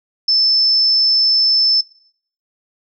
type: tone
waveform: sine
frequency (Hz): 5274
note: E8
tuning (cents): 0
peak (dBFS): -11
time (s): 0.28-1.81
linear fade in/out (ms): 5
effects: noise-tail reverb RT60 0.6 s tail -19 dB re dry